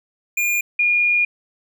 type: tone pair in turn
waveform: square / sine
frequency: 2418 / 2429 Hz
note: D7 / D#7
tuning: +50 / -42 cents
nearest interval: unison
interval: 8 cents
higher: second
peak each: -18 / -14 dBFS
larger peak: second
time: 0.37-0.61 / 0.79-1.25 s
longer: second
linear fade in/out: 5 ms
effects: none